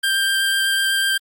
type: tone with vibrato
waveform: 25% pulse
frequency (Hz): 1582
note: G6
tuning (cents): +15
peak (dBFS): -13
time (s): 0.03-1.18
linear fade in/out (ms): 10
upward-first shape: triangle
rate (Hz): 8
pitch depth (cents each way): 10
effects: Opus 24 kbps